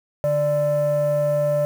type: tone pair together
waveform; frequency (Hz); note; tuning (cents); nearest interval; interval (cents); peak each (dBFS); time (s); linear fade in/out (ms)
sine; 147.4 / 589.6; D3 / D5; +7 / +7; 2 octaves; 2400; -22 / -16; 0.24-1.65; 0
effects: tanh soft clip ceiling -15 dBFS + 7-bit